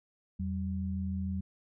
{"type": "tone pair together", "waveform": "sine", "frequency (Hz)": [84.65, 191.3], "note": ["E2", "G3"], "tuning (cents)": [46, -42], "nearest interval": "octave + major second", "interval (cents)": 1412, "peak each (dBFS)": [-34, -34], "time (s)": [0.39, 1.41], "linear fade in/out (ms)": 10, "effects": []}